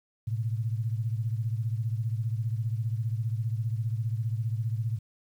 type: beating tone pair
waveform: sine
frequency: 110.1 / 125.1 Hz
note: A2 / B2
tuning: +2 / +23 cents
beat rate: 15 Hz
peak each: -28 / -33 dBFS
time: 0.27-4.99 s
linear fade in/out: 10 ms
effects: 10-bit